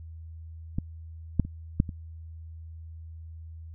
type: clicks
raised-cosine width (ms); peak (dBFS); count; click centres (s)
5; -15 / -9 / -25 / -8 / -24; 5; 0.785 / 1.397 / 1.45 / 1.801 / 1.892
effects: added 81 Hz sine -40 dBFS peak until 3.74 s